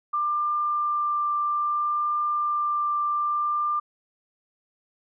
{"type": "tone with vibrato", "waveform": "sine", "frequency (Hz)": 1189, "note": "D6", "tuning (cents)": 21, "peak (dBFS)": -22, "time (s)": [0.13, 3.8], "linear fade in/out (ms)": 10, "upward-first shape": "triangle", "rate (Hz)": 0.61, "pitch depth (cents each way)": 9, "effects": []}